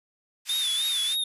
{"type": "band-pass noise", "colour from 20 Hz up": "white", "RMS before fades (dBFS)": -36, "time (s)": [0.45, 1.17], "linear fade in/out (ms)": 50, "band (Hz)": [1800, 8300], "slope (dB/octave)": 12}
{"type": "tone with vibrato", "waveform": "square", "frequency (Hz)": 3566, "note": "A7", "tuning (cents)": 22, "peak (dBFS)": -25, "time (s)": [0.49, 1.24], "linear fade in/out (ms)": 5, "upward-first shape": "sine", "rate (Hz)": 3.3, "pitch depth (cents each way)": 92}
{"effects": ["resampled to 32000 Hz"]}